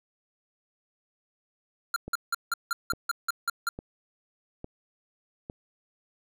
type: tone bursts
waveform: square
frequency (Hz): 1383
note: F6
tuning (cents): -17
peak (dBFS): -25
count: 10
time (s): 1.94-3.69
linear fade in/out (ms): 2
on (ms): 22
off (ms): 170
type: click train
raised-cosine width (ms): 2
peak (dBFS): -24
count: 5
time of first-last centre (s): 2.08-5.499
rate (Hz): 1.17
effects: none